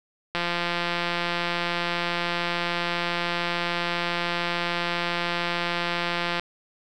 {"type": "click train", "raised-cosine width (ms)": 0.3, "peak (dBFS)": -10, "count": 1047, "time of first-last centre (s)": [0.35, 6.396], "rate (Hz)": 173, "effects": []}